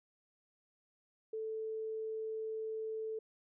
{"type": "tone", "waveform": "sine", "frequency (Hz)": 440, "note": "A4", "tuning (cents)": 0, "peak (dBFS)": -37, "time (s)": [1.33, 3.19], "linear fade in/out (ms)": 5, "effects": []}